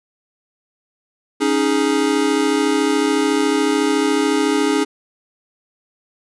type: chord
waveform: square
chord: C# suspended second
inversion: none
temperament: equal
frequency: 277.2 / 311.1 / 415.3 Hz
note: C#4 / D#4 / G#4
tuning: 0 / 0 / 0 cents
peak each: -20 dBFS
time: 1.4-4.85 s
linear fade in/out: 20 ms
effects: resampled to 24000 Hz